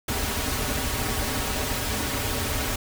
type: noise with comb filter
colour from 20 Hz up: pink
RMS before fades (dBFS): -27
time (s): 0.08-2.76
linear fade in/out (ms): 5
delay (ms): 5.8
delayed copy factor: -0.75
effects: none